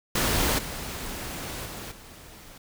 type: noise with level steps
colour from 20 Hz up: pink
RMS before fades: -24 / -35 / -38 / -47 dBFS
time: 0.15-2.58 s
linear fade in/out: 5 ms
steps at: 0.58 / 1.65 / 1.91 s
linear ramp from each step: 10 ms
effects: none